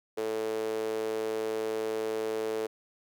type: tone with high-pass filter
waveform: sawtooth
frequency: 110 Hz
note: A2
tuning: in tune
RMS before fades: -32 dBFS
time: 0.17-2.67 s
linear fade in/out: 10 ms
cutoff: 430 Hz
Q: 5.9
effects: none

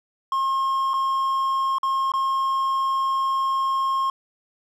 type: tone with dropouts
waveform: triangle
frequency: 1073 Hz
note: C6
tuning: 43 cents sharp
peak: -18 dBFS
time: 0.32-4.1 s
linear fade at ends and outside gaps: 2 ms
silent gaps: 0.935-0.939 / 1.784-1.831 / 2.119-2.137 s
effects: none

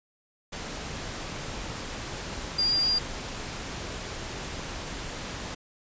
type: tone in noise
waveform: sine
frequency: 4798 Hz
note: D8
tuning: 36 cents sharp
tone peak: -22 dBFS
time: 2.58-2.99 s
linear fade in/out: 10 ms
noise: pink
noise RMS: -36 dBFS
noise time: 0.52-5.55 s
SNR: +11 dB
effects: resampled to 16000 Hz

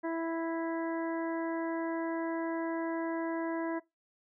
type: harmonic tone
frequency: 329.6 Hz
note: E4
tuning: in tune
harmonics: 1 / 2 / 3 / 4 / 5 / 6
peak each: -33 / -37 / -41 / -52 / -45 / -49 dBFS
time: 0.03-3.8 s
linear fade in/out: 20 ms
effects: noise-tail reverb RT60 0.2 s tail -21 dB re dry

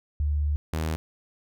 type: tone pair in turn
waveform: sine / sawtooth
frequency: 73.7 / 79.44 Hz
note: D2 / D#2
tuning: +7 / +37 cents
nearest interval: minor second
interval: 130 cents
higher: second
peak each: -22 dBFS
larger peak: neither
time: 0.2-0.56 / 0.73-0.96 s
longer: first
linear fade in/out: 0 ms
effects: none

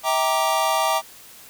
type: chord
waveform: square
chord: E half-diminished seventh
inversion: none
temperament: equal with one note detuned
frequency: 646.4 / 784 / 932.3 / 1174.7 Hz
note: E5 / G5 / Bb5 / D6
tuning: -34 / 0 / 0 / 0 cents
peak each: -25 dBFS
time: 0.03-1.02 s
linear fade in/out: 50 ms
effects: white hiss -45 dBFS RMS until 1.49 s

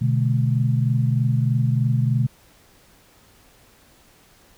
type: tone cluster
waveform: sine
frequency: 124 / 147.2 / 213.3 Hz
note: B2 / D3 / G#3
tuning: +7 / +4 / +46 cents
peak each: -18 / -23 / -27 dBFS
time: 0.01-2.27 s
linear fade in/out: 10 ms
effects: pink hiss -54 dBFS RMS until 4.57 s

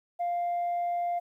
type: tone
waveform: sine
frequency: 698.5 Hz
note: F5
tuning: in tune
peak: -25 dBFS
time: 0.19-1.2 s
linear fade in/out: 20 ms
effects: tanh soft clip ceiling -25 dBFS + 11-bit

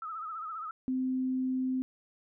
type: tone with vibrato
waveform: sine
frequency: 1286 Hz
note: E6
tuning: 43 cents flat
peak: -36 dBFS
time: 0.02-0.71 s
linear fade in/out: 2 ms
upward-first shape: sine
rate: 15 Hz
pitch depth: 75 cents each way
type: tone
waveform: sine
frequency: 258.4 Hz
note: C4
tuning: 21 cents flat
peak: -28 dBFS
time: 0.88-1.82 s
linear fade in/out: 0 ms
effects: none

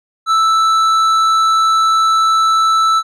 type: tone with tanh clipping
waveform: sine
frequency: 1318.5 Hz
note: E6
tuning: in tune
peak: -11 dBFS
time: 0.26-3.03 s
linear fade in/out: 50 ms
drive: 10 dB
effects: none

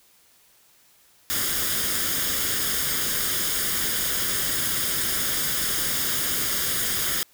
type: noise with comb filter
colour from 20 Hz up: white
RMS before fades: -25 dBFS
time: 1.3-7.23 s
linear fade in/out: 0 ms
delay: 0.59 ms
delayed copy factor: +0.6
effects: white hiss -58 dBFS RMS until 7.33 s

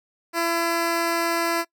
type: tone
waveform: 10% pulse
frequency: 336.5 Hz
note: E4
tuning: 36 cents sharp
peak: -13 dBFS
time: 0.33-1.65 s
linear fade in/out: 50 ms
effects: noise-tail reverb RT60 0.1 s tail -23 dB re dry

